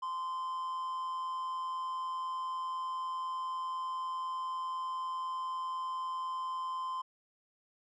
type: tone with amplitude modulation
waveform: triangle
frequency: 1036 Hz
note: C6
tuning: 17 cents flat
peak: -31 dBFS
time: 0.02-7.02 s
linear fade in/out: 10 ms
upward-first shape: sine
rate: 170 Hz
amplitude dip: 35%
effects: resampled to 22050 Hz